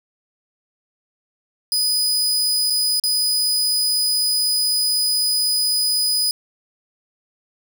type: tone with dropouts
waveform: sawtooth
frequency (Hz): 4978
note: D#8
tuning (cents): 0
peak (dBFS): -14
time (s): 1.72-6.31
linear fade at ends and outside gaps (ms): 1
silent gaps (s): 2.7-2.704 / 2.998-3.037
effects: none